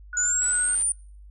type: tone with tremolo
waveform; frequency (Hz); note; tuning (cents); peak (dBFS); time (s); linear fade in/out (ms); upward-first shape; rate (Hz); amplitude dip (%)
sine; 1459; F#6; -25; -28; 0.13-0.75; 2; sine; 2.9; 50
type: linear sweep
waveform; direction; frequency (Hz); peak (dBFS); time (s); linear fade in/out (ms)
sine; up; 6870 to 9397; -21; 0.17-0.92; 2
type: click train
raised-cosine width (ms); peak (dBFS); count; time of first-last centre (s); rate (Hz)
0.2; -27; 37; 0.42-0.822; 89.6
effects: noise-tail reverb RT60 0.5 s tail -26 dB re dry + added 50 Hz sine -43 dBFS peak until 1.3 s